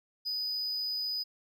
triangle tone, 4978 Hz, D#8, in tune, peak -30 dBFS, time 0.25-1.24 s, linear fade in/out 20 ms, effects none

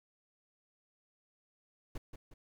brown noise with echo, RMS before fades -40 dBFS, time 1.95-1.98 s, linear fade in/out 5 ms, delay 180 ms, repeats 2, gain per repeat -7 dB, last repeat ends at 2.34 s, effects none

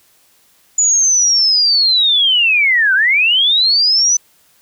sine linear two-way sweep, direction down then up, 6970 to 1480 to 6060 Hz, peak -9 dBFS, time 0.78-4.17 s, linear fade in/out 5 ms, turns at 2.94 s, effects white hiss -53 dBFS RMS until 4.61 s

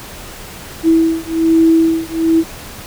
sine beating tone pair, 325.8 / 327 Hz, E4 / E4, -20 / -14 cents, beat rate 1.2 Hz, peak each -12 dBFS, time 0.83-2.44 s, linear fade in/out 50 ms, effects pink hiss -32 dBFS RMS until 2.86 s

